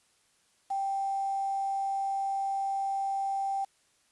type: tone with quantisation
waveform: sine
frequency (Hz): 784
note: G5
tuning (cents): 0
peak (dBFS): -28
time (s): 0.7-3.65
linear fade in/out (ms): 10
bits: 8
effects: white hiss -68 dBFS RMS until 4.11 s + resampled to 24000 Hz